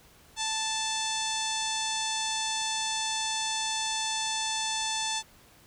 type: harmonic tone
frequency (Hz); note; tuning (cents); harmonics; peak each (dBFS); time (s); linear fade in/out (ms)
880; A5; 0; 1 / 2 / 3 / 4 / 5 / 6 / 7 / 8 / 9 / 10; -34 / -40 / -39 / -34 / -39 / -40 / -36 / -41 / -42 / -42; 0.36-5.23; 50
effects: pink hiss -57 dBFS RMS until 5.66 s